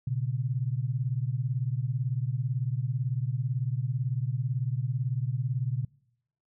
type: beating tone pair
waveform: sine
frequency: 119.9 / 137.9 Hz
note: A#2 / C#3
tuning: +49 / -9 cents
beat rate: 18 Hz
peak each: -29 / -30 dBFS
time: 0.07-5.85 s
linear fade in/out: 5 ms
effects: noise-tail reverb RT60 0.8 s tail -25 dB re dry